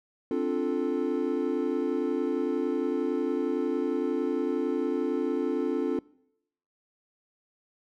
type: chord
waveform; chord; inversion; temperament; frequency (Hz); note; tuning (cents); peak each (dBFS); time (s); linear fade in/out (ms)
triangle; D minor seventh; third; equal with one note detuned; 262.7 / 293.7 / 349.2 / 440; C4 / D4 / F4 / A4; +7 / 0 / 0 / 0; -29; 0.31-5.99; 2
effects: noise-tail reverb RT60 0.8 s tail -24 dB re dry